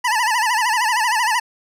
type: tone with vibrato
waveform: 25% pulse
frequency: 925 Hz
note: A#5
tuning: 14 cents flat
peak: -12 dBFS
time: 0.04-1.4 s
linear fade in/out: 10 ms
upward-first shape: sine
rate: 13 Hz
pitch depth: 140 cents each way
effects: low-pass 11000 Hz 12 dB/octave